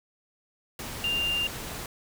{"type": "tone in noise", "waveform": "sine", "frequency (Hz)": 2794, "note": "F7", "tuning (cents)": 0, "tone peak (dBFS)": -25, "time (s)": [1.04, 1.47], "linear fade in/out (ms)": 2, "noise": "pink", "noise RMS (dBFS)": -37, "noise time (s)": [0.79, 1.86], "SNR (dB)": 9, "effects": []}